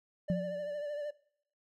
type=tone with vibrato; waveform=triangle; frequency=587.3 Hz; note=D5; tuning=in tune; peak=-33 dBFS; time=0.28-1.11 s; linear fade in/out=10 ms; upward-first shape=triangle; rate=13 Hz; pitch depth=44 cents each way
type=tone with exponential decay; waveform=sine; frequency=178.2 Hz; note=F3; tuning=35 cents sharp; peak=-26 dBFS; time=0.3-0.81 s; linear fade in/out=0 ms; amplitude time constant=110 ms
effects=noise-tail reverb RT60 0.6 s tail -19 dB re dry